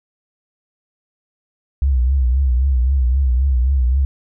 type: tone with vibrato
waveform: sine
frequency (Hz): 64.8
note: C2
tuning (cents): -16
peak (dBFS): -12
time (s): 1.82-4.05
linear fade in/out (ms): 0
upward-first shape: triangle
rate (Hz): 3.8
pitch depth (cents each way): 140
effects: none